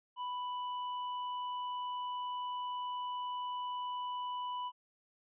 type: tone with tanh clipping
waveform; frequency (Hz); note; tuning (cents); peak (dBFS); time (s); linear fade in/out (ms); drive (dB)
sine; 991; B5; +6; -38; 0.16-4.72; 50; 10
effects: resampled to 8000 Hz